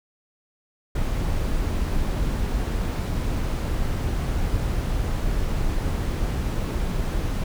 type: noise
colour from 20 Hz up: brown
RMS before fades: -24 dBFS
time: 0.95-7.44 s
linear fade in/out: 5 ms
effects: none